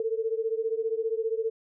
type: beating tone pair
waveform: sine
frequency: 442.9 / 457.9 Hz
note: A4 / A#4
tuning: +11 / -31 cents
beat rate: 15 Hz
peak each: -28 / -30 dBFS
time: 0-1.5 s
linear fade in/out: 2 ms
effects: none